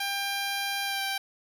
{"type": "tone with pitch glide", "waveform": "10% pulse", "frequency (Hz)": [796, 784.1], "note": ["G5", "G5"], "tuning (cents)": [26, 0], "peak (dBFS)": -20, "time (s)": [0, 1.18], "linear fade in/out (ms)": 5, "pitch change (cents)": -26, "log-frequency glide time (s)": [0.84, 1.02], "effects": []}